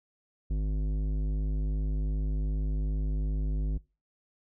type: tone with tanh clipping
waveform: sine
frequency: 51.3 Hz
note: G#1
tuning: 21 cents flat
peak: -28 dBFS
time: 0.5-3.78 s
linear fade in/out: 10 ms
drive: 13 dB
effects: noise-tail reverb RT60 0.3 s tail -22 dB re dry